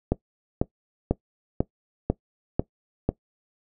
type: click train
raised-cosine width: 2 ms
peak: -7 dBFS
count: 7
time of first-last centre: 0.12-3.09 s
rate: 2.02 Hz
effects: noise-tail reverb RT60 0.1 s tail -19 dB re dry